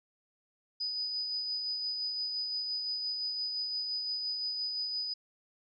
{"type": "tone with tremolo", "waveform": "sine", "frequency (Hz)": 4978, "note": "D#8", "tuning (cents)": 0, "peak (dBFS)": -31, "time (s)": [0.8, 5.14], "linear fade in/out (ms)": 10, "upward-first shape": "sine", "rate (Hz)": 5.8, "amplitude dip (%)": 30, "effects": []}